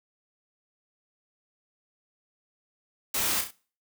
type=noise with echo; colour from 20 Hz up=white; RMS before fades=-28 dBFS; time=3.14-3.41 s; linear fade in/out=5 ms; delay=33 ms; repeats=3; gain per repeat=-6 dB; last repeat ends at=3.509 s; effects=noise-tail reverb RT60 0.4 s tail -21 dB re dry